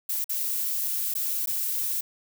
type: noise with dropouts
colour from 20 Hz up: violet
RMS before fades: -28 dBFS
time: 0.09-2.01 s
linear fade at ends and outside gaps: 5 ms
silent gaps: 0.243-0.293 / 1.14-1.151 / 1.46-1.472 s
effects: none